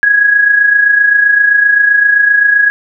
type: tone with amplitude modulation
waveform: sine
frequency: 1661.2 Hz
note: G#6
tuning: in tune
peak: -3 dBFS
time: 0.03-2.7 s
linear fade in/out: 0 ms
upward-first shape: sine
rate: 27.7 Hz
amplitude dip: 55%
effects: none